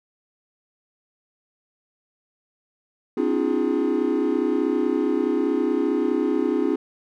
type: tone cluster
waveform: triangle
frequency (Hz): 257.7 / 289.6 / 319.1 / 354.4 / 415.2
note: C4 / D4 / D#4 / F4 / G#4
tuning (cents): -26 / -24 / +44 / +25 / 0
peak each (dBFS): -24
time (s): 3.17-6.76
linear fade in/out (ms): 5
effects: none